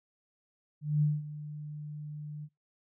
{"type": "tone with ADSR envelope", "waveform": "sine", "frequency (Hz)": 149.6, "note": "D3", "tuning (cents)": 32, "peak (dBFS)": -22, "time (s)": [0.81, 2.49], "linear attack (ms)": 210, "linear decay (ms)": 200, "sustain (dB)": -16, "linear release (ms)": 53, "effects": ["noise-tail reverb RT60 0.2 s tail -24 dB re dry"]}